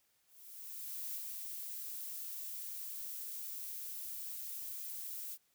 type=noise with ADSR envelope; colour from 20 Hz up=violet; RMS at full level=-41 dBFS; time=0.26-5.38 s; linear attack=890 ms; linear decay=61 ms; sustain=-3 dB; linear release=49 ms; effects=white hiss -75 dBFS RMS until 5.54 s